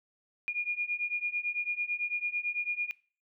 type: beating tone pair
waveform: sine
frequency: 2425 / 2434 Hz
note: D#7 / D#7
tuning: -45 / -39 cents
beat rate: 9 Hz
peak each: -34 / -33 dBFS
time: 0.48-2.91 s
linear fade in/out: 0 ms
effects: noise-tail reverb RT60 0.4 s tail -22 dB re dry